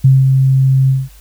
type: tone with ADSR envelope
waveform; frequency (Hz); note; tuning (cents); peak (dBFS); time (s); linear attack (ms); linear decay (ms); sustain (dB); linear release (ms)
sine; 133.2; C3; +31; -3; 0.04-1.09; 9; 190; -4; 200
effects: added 50 Hz sine -38 dBFS peak until 1.2 s + white hiss -46 dBFS RMS until 1.2 s